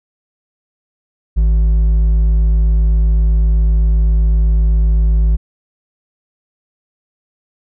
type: tone with hard clipping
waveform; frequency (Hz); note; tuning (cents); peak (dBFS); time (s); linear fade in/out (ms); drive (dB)
sine; 53.9; A1; -35; -10; 1.36-5.37; 20; 4
effects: none